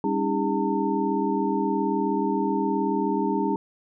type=tone cluster; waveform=sine; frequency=199.6 / 276.6 / 315.5 / 402.7 / 900 Hz; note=G3 / C#4 / D#4 / G4 / A5; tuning=+32 / -4 / +24 / +47 / +39 cents; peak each=-28 dBFS; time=0.04-3.56 s; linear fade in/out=2 ms; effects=none